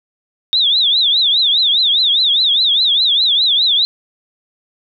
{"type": "tone with vibrato", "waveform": "sine", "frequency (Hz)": 3646, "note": "A#7", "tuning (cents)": -39, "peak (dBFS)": -10, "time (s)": [0.53, 3.85], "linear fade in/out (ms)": 0, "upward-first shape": "triangle", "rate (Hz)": 4.9, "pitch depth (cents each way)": 220, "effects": []}